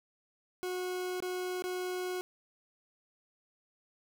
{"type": "tone with dropouts", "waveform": "40% pulse", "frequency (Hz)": 364.7, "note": "F#4", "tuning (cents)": -25, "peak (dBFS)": -33, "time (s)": [0.63, 2.21], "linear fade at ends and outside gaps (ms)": 0, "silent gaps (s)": [[1.203, 1.224], [1.622, 1.64]], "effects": ["11-bit"]}